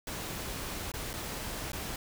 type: noise with dropouts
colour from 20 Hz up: pink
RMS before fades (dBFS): -38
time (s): 0.07-1.96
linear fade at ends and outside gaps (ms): 2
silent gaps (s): 0.918-0.938 / 1.132-1.138 / 1.719-1.731
effects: none